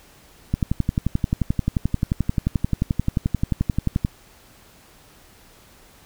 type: click train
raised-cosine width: 5 ms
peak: -7 dBFS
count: 41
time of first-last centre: 0.54-4.049 s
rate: 11.4 Hz
effects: pink hiss -51 dBFS RMS until 6.05 s